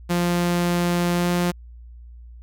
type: tone with pitch glide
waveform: sawtooth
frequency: 174.61 to 175.93 Hz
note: F3 to F3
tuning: 0 to +13 cents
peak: -15 dBFS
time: 0.09-1.52 s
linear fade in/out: 20 ms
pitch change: +13 cents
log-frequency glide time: 1.14-1.3 s
effects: added 59 Hz sine -39 dBFS peak until 2.42 s